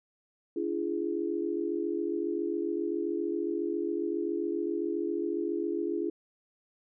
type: chord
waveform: sine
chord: D diminished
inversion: none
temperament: equal with one note detuned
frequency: 293.7 / 341.1 / 415.3 Hz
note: D4 / F4 / Ab4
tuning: 0 / -41 / 0 cents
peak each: -35 / -31 / -34 dBFS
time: 0.56-6.1 s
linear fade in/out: 5 ms
effects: none